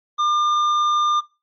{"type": "tone with hard clipping", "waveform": "triangle", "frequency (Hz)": 1200, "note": "D6", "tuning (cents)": 37, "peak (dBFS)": -18, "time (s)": [0.18, 1.21], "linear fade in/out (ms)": 20, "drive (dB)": 11, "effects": ["noise-tail reverb RT60 0.3 s tail -20 dB re dry", "MP3 32 kbps"]}